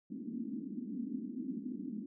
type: band-pass noise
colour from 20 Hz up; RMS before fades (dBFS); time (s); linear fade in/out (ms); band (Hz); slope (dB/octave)
white; -41; 0.1-2.06; 5; 210 to 280; 48
effects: none